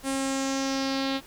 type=tone with low-pass filter sweep; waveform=sawtooth; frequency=269.8 Hz; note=C#4; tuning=47 cents flat; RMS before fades=-28 dBFS; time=0.03-1.21 s; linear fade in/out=50 ms; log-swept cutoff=9600 to 3800 Hz; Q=3.2; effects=pink hiss -50 dBFS RMS until 1.26 s